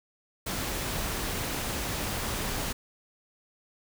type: noise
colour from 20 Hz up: pink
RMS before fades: -32 dBFS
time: 0.46-2.73 s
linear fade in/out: 10 ms
effects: none